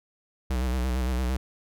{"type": "tone with vibrato", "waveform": "square", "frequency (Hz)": 63, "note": "B1", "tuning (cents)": 35, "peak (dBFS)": -25, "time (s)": [0.5, 1.37], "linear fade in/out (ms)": 5, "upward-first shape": "square", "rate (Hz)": 8.8, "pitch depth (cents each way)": 54, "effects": []}